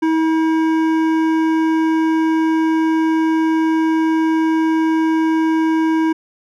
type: tone with hard clipping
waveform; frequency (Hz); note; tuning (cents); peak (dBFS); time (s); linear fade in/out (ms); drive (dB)
sine; 320.8; E4; -47; -15; 0.02-6.13; 10; 12
effects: none